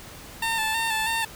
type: tone with vibrato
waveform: 15% pulse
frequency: 893 Hz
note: A5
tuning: 25 cents sharp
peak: -17 dBFS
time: 0.42-1.25 s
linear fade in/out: 5 ms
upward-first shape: square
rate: 3.1 Hz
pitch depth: 29 cents each way
effects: pink hiss -43 dBFS RMS until 1.35 s